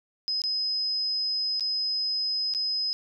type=tone with dropouts; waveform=sine; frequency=5060 Hz; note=D#8; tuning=28 cents sharp; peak=-25 dBFS; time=0.28-2.93 s; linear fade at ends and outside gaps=0 ms; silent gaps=0.418-0.438 / 1.597-1.607 / 2.538-2.548 s; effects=none